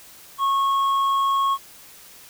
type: tone with hard clipping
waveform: sine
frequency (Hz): 1096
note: C#6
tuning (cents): -20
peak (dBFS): -19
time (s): 0.38-1.58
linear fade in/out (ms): 50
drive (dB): 4
effects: white hiss -46 dBFS RMS until 2.29 s